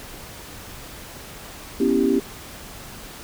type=chord; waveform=sine; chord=C# half-diminished seventh; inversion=third; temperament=equal with one note detuned; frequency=245.1 / 277.2 / 329.6 / 392 Hz; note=B3 / C#4 / E4 / G4; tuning=-13 / 0 / 0 / 0 cents; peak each=-22 / -21 / -24 / -21 dBFS; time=1.8-2.2 s; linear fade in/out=5 ms; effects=pink hiss -39 dBFS RMS until 3.23 s